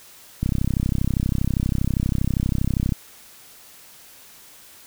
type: click train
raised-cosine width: 5 ms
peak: -9 dBFS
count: 82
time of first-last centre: 0.43-2.922 s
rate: 32.5 Hz
effects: white hiss -47 dBFS RMS until 4.86 s